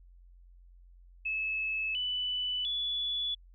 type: tone with pitch steps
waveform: sine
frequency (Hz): 2599 / 2985 / 3429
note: E7 / F#7 / A7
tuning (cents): -25 / +15 / -45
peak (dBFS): -30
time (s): 1.25-3.35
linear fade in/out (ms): 10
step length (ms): 700
effects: added 44 Hz sine -53 dBFS peak until 3.54 s